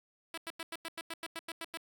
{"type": "tone bursts", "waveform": "5% pulse", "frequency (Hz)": 329.6, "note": "E4", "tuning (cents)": 0, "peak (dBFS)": -27, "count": 12, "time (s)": [0.34, 1.773], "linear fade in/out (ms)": 2, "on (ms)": 36, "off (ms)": 91, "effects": []}